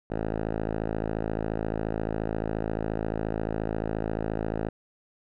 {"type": "tone with low-pass filter", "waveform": "5% pulse", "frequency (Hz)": 54.3, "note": "A1", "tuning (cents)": -22, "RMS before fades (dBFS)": -30, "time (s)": [0.1, 4.69], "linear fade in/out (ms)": 5, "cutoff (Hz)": 1100, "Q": 0.7, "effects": []}